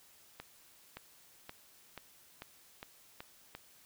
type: accelerating click train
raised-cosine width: 0.3 ms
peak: -28 dBFS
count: 8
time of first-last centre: 0.4-3.55 s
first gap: 570 ms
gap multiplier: 0.92
effects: white hiss -62 dBFS RMS until 3.85 s